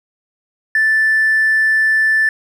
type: tone with hard clipping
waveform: sine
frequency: 1760 Hz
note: A6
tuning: in tune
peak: -11 dBFS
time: 0.75-2.29 s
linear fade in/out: 2 ms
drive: 1 dB
effects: none